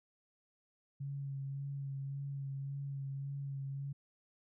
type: tone with vibrato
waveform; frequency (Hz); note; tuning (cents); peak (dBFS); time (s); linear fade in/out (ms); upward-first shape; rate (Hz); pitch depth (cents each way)
sine; 138.4; C#3; -2; -38; 1-3.93; 10; sine; 1.8; 21
effects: none